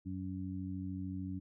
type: harmonic tone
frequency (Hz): 93.4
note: F#2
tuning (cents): +17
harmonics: 1 / 2 / 3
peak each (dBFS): -42 / -42 / -42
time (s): 0.05-1.4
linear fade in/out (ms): 20
effects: none